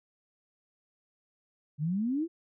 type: exponential sweep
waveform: sine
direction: up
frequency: 141.2 to 349.2 Hz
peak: -27 dBFS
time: 1.78-2.28 s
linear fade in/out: 50 ms
effects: none